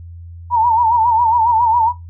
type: tone with vibrato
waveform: sine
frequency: 924 Hz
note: A#5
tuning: 16 cents flat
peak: -10 dBFS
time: 0.5-1.93 s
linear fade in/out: 50 ms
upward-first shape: sine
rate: 7.3 Hz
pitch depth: 94 cents each way
effects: noise-tail reverb RT60 0.2 s tail -17 dB re dry + added 85 Hz sine -31 dBFS peak until 2.09 s